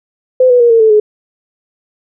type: tone with pitch steps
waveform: sine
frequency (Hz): 511 / 492.2 / 474 / 456.6 / 439.7 / 423.5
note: C5 / B4 / A#4 / A#4 / A4 / G#4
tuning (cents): -41 / -6 / +29 / -36 / -1 / +34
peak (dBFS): -4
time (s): 0.4-1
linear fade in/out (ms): 5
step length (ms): 100
effects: none